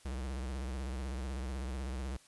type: tone with vibrato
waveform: square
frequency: 65 Hz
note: C2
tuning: 11 cents flat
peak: -37 dBFS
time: 0.05-2.17 s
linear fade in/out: 5 ms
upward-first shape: sine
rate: 16 Hz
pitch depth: 120 cents each way
effects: white hiss -62 dBFS RMS until 2.27 s + resampled to 24000 Hz